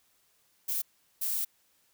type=noise bursts at uneven times; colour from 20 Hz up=violet; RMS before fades=-31 dBFS; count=2; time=0.68-0.82 / 1.21-1.45 s; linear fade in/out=10 ms; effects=white hiss -69 dBFS RMS until 1.93 s